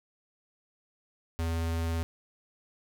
square tone with vibrato, 82.6 Hz, E2, 4 cents sharp, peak -29 dBFS, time 1.39-2.03 s, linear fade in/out 0 ms, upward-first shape sine, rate 18 Hz, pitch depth 9 cents each way, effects none

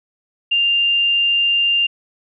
sine tone with frequency modulation, 2794 Hz, F7, in tune, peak -13 dBFS, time 0.51-1.87 s, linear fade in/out 10 ms, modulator 40 Hz, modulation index 0.2, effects none

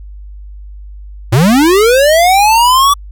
square linear sweep, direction up, 103.7 to 1158 Hz, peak -6 dBFS, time 1.32-2.94 s, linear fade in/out 10 ms, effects added 50 Hz sine -27 dBFS peak until 3.11 s

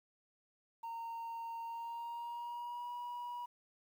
sine tone with pitch glide, 921 to 967.3 Hz, A#5 to B5, -21 to -36 cents, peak -38 dBFS, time 0.83-3.46 s, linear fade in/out 10 ms, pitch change +85 cents, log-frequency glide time 1.62-2.89 s, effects tanh soft clip ceiling -40 dBFS + 11-bit

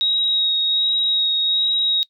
sine tone with vibrato, 3791 Hz, A#7, 28 cents sharp, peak -16 dBFS, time 0.01-2.03 s, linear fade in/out 0 ms, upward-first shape sine, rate 1.3 Hz, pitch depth 14 cents each way, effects noise-tail reverb RT60 0.1 s tail -21 dB re dry

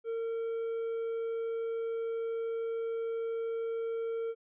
triangle tone, 456.5 Hz, A#4, 36 cents flat, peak -30 dBFS, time 0.04-4.35 s, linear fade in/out 50 ms, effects resampled to 8000 Hz

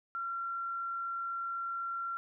sine tone, 1368 Hz, F6, 36 cents flat, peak -34 dBFS, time 0.15-2.17 s, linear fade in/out 0 ms, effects none

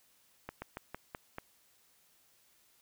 slowing click train, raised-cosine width 0.5 ms, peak -25 dBFS, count 6, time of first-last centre 0.49-1.384 s, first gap 130 ms, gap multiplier 1.16, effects white hiss -68 dBFS RMS until 2.81 s

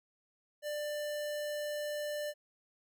square tone, 593 Hz, D5, 17 cents sharp, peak -36 dBFS, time 0.62-2.34 s, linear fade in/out 50 ms, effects none

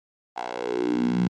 10% pulse tone with high-pass filter sweep, 60.7 Hz, B1, 29 cents flat, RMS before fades -25 dBFS, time 0.36-1.28 s, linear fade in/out 10 ms, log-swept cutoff 770 to 160 Hz, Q 5.6, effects low-pass 5000 Hz 12 dB/octave + MP3 48 kbps

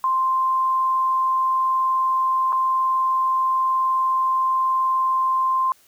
sine tone with dropouts, 1046.5 Hz, C6, in tune, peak -17 dBFS, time 0.04-5.72 s, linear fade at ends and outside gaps 1 ms, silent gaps 2.523-2.528 s, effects white hiss -56 dBFS RMS until 5.87 s

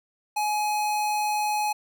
square tone, 842 Hz, G#5, 24 cents sharp, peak -24 dBFS, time 0.36-1.73 s, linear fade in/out 10 ms, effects none

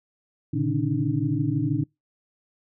sine tone cluster, 115 / 137.9 / 150.4 / 281.2 / 307.3 Hz, A#2 / C#3 / D3 / C#4 / D#4, -23 / -9 / +42 / +25 / -21 cents, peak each -28 dBFS, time 0.53-1.84 s, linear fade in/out 10 ms, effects noise-tail reverb RT60 0.2 s tail -26 dB re dry

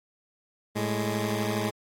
15% pulse tone pair together, 110 / 207.8 Hz, A2 / G#3, 0 / +1 cents, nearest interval major seventh, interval 1101 cents, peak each -23 dBFS, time 0.75-1.71 s, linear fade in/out 20 ms, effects AAC 48 kbps

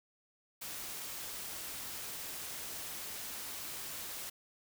white noise, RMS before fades -43 dBFS, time 0.61-4.3 s, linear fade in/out 10 ms, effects none

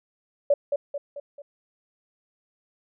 sine tone with echo, 572 Hz, D5, 46 cents flat, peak -15 dBFS, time 0.5-0.54 s, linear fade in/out 5 ms, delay 220 ms, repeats 4, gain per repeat -6 dB, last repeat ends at 1.42 s, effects none

